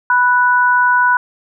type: tone pair together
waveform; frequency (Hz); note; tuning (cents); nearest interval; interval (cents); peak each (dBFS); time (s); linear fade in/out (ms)
sine; 987.6 / 1480; B5 / F#6; 0 / 0; perfect fifth; 700; -12; 0.1-1.17; 2
effects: none